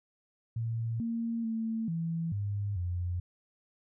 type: tone with pitch steps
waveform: sine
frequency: 114.5 / 230.3 / 224.3 / 165.5 / 101.6 / 88.6 Hz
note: A#2 / A#3 / A3 / E3 / G#2 / F2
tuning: -31 / -21 / +34 / +7 / -38 / +25 cents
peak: -30 dBFS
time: 0.56-3.2 s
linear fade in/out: 5 ms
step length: 440 ms
effects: none